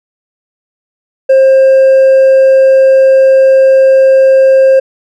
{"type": "tone with hard clipping", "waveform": "sine", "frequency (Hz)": 532, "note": "C5", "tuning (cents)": 29, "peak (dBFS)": -3, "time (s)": [1.29, 4.8], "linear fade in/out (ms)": 10, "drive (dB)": 2, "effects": []}